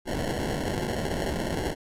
violet noise with sample-and-hold, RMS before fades -29 dBFS, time 0.05-1.75 s, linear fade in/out 50 ms, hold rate 1225 Hz, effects low-pass 12000 Hz 12 dB/octave

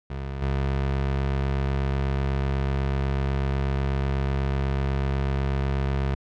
25% pulse tone with level steps, 68.1 Hz, C#2, 30 cents flat, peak -26 / -19 dBFS, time 0.1-6.15 s, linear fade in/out 5 ms, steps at 0.41 s, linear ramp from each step 20 ms, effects low-pass 3000 Hz 12 dB/octave

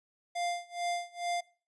square tone with tremolo, 698.5 Hz, F5, in tune, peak -30 dBFS, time 0.35-1.41 s, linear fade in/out 10 ms, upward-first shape sine, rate 2.3 Hz, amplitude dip 95%, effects noise-tail reverb RT60 0.4 s tail -22 dB re dry + resampled to 22050 Hz

